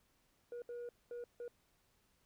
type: tone bursts at uneven times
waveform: sine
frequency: 480 Hz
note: B4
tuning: 49 cents flat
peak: -40 dBFS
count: 4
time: 0.52-0.62 / 0.69-0.89 / 1.11-1.24 / 1.4-1.48 s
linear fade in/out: 2 ms
effects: tanh soft clip ceiling -42 dBFS + pink hiss -75 dBFS RMS until 2.25 s